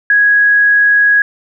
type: tone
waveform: sine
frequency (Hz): 1661.2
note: G#6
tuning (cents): 0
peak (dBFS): -6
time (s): 0.1-1.22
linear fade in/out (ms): 2
effects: none